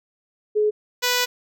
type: tone pair in turn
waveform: sine / 5% pulse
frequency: 423.3 / 493.2 Hz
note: G#4 / B4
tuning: +33 / -2 cents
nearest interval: minor third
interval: 265 cents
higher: second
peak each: -16 / -7 dBFS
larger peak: second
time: 0.55-0.71 / 1.02-1.26 s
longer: second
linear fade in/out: 20 ms
effects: none